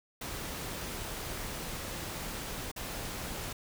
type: noise with dropouts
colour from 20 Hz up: pink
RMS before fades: -39 dBFS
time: 0.21-3.53 s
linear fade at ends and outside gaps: 5 ms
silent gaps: 2.716-2.761 s
effects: none